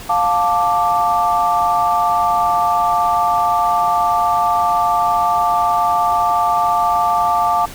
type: chord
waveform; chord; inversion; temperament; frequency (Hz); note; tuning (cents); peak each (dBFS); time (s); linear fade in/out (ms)
sine; D minor; first; just; 704.8 / 881 / 1174.7; F5 / A5 / D6; +16 / +2 / 0; -17; 0.09-7.66; 10
effects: pink hiss -34 dBFS RMS until 7.74 s